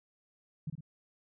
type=tone with echo; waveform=sine; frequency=153.2 Hz; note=D#3; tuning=27 cents flat; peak=-33 dBFS; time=0.67-0.7 s; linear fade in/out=5 ms; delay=54 ms; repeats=2; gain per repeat=-5 dB; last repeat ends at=0.808 s; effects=none